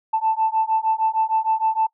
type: beating tone pair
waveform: sine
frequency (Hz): 880 / 886.5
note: A5 / A5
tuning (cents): 0 / +13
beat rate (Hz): 6.5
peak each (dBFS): -20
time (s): 0.13-1.87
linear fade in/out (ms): 10
effects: noise-tail reverb RT60 0.1 s tail -23 dB re dry + tanh soft clip ceiling -10 dBFS